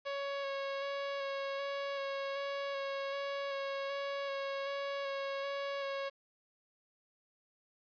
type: tone with vibrato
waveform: sawtooth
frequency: 554.4 Hz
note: C#5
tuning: in tune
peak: -32 dBFS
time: 0.05-6.1 s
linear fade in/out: 20 ms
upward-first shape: square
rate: 1.3 Hz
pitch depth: 12 cents each way
effects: resampled to 11025 Hz + 10-bit